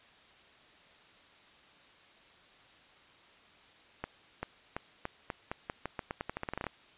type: accelerating click train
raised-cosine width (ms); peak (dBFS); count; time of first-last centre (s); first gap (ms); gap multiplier
0.5; -20; 20; 4.04-6.667; 390; 0.86
effects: white hiss -59 dBFS RMS until 6.97 s + resampled to 8000 Hz